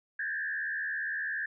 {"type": "tone with frequency modulation", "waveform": "sine", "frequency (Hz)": 1692, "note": "G#6", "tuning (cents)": 32, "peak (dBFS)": -31, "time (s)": [0.19, 1.46], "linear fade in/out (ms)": 5, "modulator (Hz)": 77.5, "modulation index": 1.4, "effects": []}